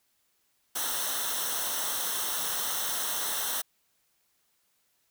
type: noise with comb filter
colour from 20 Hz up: white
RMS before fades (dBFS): -31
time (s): 0.75-3.62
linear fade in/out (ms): 10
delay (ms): 0.42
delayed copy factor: -0.75
effects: white hiss -72 dBFS RMS until 5.1 s